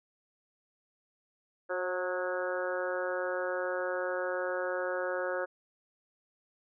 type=harmonic tone with a mistuned harmonic; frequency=182.6 Hz; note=F#3; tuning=23 cents flat; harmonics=2 / 3 / 4 / 5 / 6 / 7 / 8 / 9; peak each=-38 / -33 / -45 / -44 / -46 / -42 / -39 / -42 dBFS; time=1.69-5.46 s; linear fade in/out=20 ms; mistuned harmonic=3; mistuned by=-23 cents; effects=none